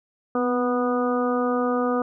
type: harmonic tone with a mistuned harmonic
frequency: 245.9 Hz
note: B3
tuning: 7 cents flat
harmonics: 1 / 2 / 3 / 4 / 5 / 6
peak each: -24 / -24 / -30 / -35 / -28 / -38 dBFS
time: 0.35-2.02 s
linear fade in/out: 2 ms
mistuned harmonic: 1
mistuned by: +28 cents
effects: none

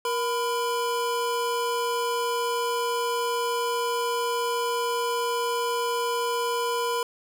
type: tone pair together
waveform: square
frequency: 472.4 / 1001 Hz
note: A#4 / B5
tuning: +23 / +23 cents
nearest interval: octave + minor second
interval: 1300 cents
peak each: -28 dBFS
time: 0.05-7.03 s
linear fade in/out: 2 ms
effects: none

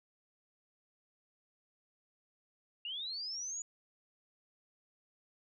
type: linear sweep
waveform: sine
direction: up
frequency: 2764 to 6940 Hz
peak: -38 dBFS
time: 2.85-3.62 s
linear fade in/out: 2 ms
effects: none

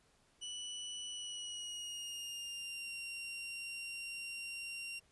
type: tone with pitch glide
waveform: sawtooth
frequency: 2960 to 2762 Hz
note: F#7 to F7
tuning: 0 to -20 cents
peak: -39 dBFS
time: 0.41-5 s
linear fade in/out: 20 ms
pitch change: -120 cents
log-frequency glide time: 1.09-2.91 s
effects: pink hiss -71 dBFS RMS until 5.11 s + resampled to 24000 Hz

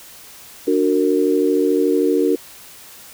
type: chord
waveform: sine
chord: D augmented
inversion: none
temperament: just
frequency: 293.7 / 367.1 / 458.9 Hz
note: D4 / F#4 / A#4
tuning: 0 / -14 / -27 cents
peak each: -18 dBFS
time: 0.67-2.36 s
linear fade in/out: 10 ms
effects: white hiss -41 dBFS RMS until 3.13 s

